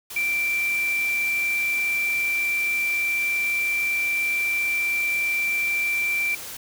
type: tone in noise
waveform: sine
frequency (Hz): 2349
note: D7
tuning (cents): 0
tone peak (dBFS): -21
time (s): 0.16-6.35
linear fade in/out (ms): 5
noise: white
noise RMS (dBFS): -36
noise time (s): 0.1-6.57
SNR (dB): +12
effects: none